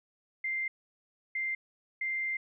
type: tone bursts at uneven times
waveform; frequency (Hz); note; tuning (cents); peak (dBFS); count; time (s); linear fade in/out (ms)
sine; 2093; C7; 0; -30; 3; 0.44-0.68 / 1.35-1.55 / 2.01-2.37; 5
effects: none